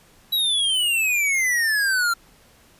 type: exponential sweep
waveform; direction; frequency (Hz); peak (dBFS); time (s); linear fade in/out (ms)
square; down; 3929 to 1363; -19; 0.32-2.14; 10
effects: pink hiss -54 dBFS RMS until 2.79 s + resampled to 32000 Hz